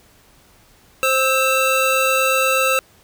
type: tone cluster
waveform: square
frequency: 526 / 1305 / 2678 Hz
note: C5 / E6 / E7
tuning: +9 / -18 / +27 cents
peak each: -20 dBFS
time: 1.03-2.79 s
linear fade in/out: 0 ms
effects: pink hiss -52 dBFS RMS until 3.03 s